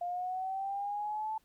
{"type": "linear sweep", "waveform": "sine", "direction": "up", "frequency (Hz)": [698.5, 880], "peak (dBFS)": -33, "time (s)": [0.01, 1.38], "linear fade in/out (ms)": 5, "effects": ["pink hiss -71 dBFS RMS until 1.44 s"]}